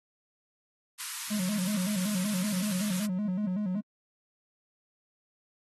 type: high-pass noise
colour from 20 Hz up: white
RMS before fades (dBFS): -37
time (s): 0.98-3.07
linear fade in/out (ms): 20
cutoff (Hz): 920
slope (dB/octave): 96
type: tone with vibrato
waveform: triangle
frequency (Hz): 196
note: G3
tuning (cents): 0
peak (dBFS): -26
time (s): 1.3-3.81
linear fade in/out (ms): 20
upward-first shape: square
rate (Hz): 5.3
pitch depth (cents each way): 120
effects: AAC 32 kbps